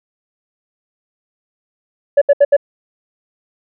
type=tone bursts; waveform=sine; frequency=569 Hz; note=C#5; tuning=45 cents sharp; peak=-3 dBFS; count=4; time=2.17-2.567 s; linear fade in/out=10 ms; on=46 ms; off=71 ms; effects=tanh soft clip ceiling -4 dBFS